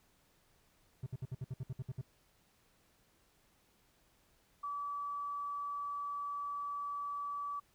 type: tone bursts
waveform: triangle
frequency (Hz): 128.9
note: C3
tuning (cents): -26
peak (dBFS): -35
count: 11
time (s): 1.03-2.014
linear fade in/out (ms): 5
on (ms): 34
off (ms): 61
type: tone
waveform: sine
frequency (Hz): 1150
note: D6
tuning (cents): -37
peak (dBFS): -37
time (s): 4.63-7.6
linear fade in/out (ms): 10
effects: pink hiss -71 dBFS RMS until 7.74 s